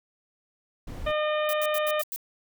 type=noise; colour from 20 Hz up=brown; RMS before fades=-36 dBFS; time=0.87-1.12 s; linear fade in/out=5 ms
type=harmonic tone; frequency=608 Hz; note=D#5; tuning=40 cents flat; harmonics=1 / 2 / 3 / 4 / 5 / 6; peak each=-25 / -31 / -35 / -37 / -39 / -41 dBFS; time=1.06-2.02 s; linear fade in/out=10 ms
type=noise bursts; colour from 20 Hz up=violet; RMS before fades=-33 dBFS; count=6; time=1.49-2.161 s; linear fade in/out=0 ms; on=41 ms; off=85 ms
effects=none